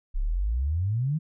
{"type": "exponential sweep", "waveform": "sine", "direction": "up", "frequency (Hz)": [31.32, 163.6], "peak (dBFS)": -23, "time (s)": [0.14, 1.19], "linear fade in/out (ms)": 20, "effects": []}